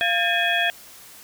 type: tone cluster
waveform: sine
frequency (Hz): 691 / 1623 / 1788 / 2511 / 3325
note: F5 / G#6 / A6 / D#7 / G#7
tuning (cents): -19 / -40 / +27 / +15 / +1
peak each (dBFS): -25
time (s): 0.01-0.7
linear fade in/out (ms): 0
effects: white hiss -45 dBFS RMS until 1.23 s